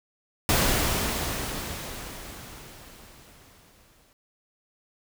pink noise with exponential decay, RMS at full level -21 dBFS, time 0.49-4.13 s, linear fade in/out 1 ms, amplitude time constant 790 ms, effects none

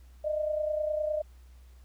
sine tone pair together, 607.2 / 637 Hz, D#5 / D#5, -42 / +41 cents, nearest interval minor second, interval 83 cents, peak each -28 / -35 dBFS, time 0.24-1.22 s, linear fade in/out 10 ms, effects added 62 Hz sine -50 dBFS peak until 1.84 s + pink hiss -66 dBFS RMS until 1.84 s

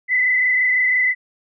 sine tone with frequency modulation, 2013 Hz, B6, 33 cents sharp, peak -14 dBFS, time 0.08-1.15 s, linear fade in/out 50 ms, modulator 26 Hz, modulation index 1.7, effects none

